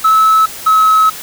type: tone pair in turn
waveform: triangle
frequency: 1300 / 1286.6 Hz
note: E6 / E6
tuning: -24 / -42 cents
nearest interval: unison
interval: 18 cents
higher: first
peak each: -3 dBFS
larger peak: neither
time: 0.04-0.46 / 0.66-1.1 s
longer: second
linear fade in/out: 10 ms
effects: tanh soft clip ceiling -1 dBFS + white hiss -28 dBFS RMS until 1.22 s